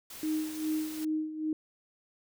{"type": "noise", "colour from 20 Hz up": "white", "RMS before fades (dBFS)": -45, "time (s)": [0.1, 1.05], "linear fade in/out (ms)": 5}
{"type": "tone with tremolo", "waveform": "sine", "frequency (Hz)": 311.1, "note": "D#4", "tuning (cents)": 0, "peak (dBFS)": -27, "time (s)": [0.23, 1.53], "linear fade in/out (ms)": 2, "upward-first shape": "sine", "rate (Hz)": 2.5, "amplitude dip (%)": 70}
{"effects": []}